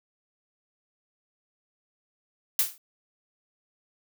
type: noise with exponential decay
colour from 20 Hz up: blue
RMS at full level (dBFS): -19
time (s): 2.59-2.78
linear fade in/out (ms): 2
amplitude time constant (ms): 41
effects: none